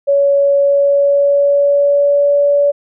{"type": "tone with pitch glide", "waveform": "sine", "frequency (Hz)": [562, 572.5], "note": ["C#5", "D5"], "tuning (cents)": [24, -44], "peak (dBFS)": -8, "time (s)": [0.07, 2.72], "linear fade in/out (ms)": 20, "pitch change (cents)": 32, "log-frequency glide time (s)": [0.52, 2.35], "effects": []}